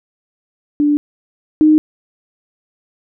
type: tone pair in turn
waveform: sine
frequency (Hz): 293.7 / 308.2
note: D4 / D#4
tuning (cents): 0 / -16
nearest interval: minor second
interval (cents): 84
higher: second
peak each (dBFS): -10 / -6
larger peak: second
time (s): 0.8-0.97 / 1.61-1.78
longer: neither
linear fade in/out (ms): 0
effects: none